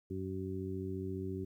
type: harmonic tone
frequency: 94.5 Hz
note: F#2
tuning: 37 cents sharp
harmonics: 1 / 2 / 3 / 4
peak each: -41 / -43 / -43 / -41 dBFS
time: 0.1-1.45 s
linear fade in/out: 10 ms
effects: 12-bit